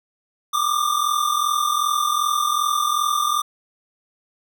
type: tone pair together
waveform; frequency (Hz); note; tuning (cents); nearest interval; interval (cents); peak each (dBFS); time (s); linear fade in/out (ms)
square; 1172 / 1214.6; D6 / D#6; -4 / -42; minor second; 62; -22; 0.53-3.42; 10
effects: none